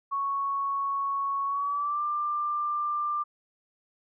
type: tone with pitch glide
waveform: sine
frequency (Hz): 1108.7 to 1188.3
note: C#6 to D6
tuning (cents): 0 to +20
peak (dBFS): -26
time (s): 0.11-3.24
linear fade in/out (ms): 20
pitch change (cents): +120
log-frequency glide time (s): 1.46-2.03
effects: none